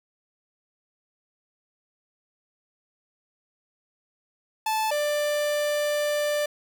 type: tone pair in turn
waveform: 45% pulse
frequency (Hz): 873 / 591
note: A5 / D5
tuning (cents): -14 / +11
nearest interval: perfect fifth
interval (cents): 675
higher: first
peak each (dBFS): -23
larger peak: neither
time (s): 4.66-4.91 / 4.91-6.46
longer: second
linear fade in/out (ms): 5
effects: none